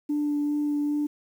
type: tone with vibrato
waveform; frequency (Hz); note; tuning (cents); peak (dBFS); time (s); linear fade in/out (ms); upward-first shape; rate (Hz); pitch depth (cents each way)
sine; 293.7; D4; 0; -22; 0.09-1.07; 10; sine; 2.5; 10
effects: tanh soft clip ceiling -19 dBFS + 9-bit